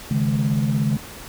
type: chord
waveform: sine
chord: C# suspended second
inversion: none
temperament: equal with one note detuned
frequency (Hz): 138.59 / 155.56 / 211.8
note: C#3 / D#3 / G#3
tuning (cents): 0 / 0 / +34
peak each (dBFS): -20 / -23 / -21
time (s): 0.11-0.97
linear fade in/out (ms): 2
effects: tanh soft clip ceiling -11 dBFS + pink hiss -38 dBFS RMS until 1.28 s